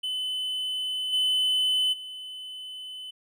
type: tone with level steps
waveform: triangle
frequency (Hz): 3023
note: F#7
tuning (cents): +36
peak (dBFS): -26 / -20 / -35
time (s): 0.03-3.11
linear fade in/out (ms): 10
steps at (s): 1.12 / 1.92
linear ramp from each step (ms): 20
effects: none